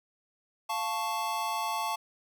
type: chord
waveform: square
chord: F augmented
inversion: none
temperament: equal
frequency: 698.5 / 880 / 1108.7 Hz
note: F5 / A5 / C#6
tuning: 0 / 0 / 0 cents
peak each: -38 / -33 / -35 dBFS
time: 0.69-1.96 s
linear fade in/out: 10 ms
effects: none